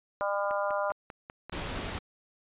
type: harmonic tone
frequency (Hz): 201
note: G3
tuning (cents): +44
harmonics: 3 / 4 / 5 / 6 / 7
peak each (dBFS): -30 / -36 / -34 / -36 / -37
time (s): 0.21-0.92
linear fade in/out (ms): 0
type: click train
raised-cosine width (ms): 0.5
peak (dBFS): -27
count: 6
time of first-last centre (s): 0.51-1.496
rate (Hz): 5.07
type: noise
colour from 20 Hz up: pink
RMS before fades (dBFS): -35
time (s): 1.52-1.99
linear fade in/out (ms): 10
effects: resampled to 8000 Hz